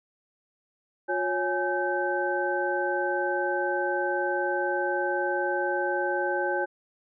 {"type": "tone cluster", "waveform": "sine", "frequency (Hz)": [358, 554, 835, 1544], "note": ["F4", "C#5", "G#5", "G6"], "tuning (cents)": [43, -1, 9, -27], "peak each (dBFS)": -30, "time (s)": [1.08, 6.66], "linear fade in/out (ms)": 20, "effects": []}